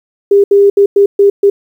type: tone bursts at uneven times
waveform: sine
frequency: 401.1 Hz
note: G4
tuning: 40 cents sharp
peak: -3 dBFS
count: 6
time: 0.31-0.44 / 0.51-0.7 / 0.77-0.86 / 0.96-1.06 / 1.19-1.3 / 1.43-1.5 s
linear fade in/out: 5 ms
effects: 7-bit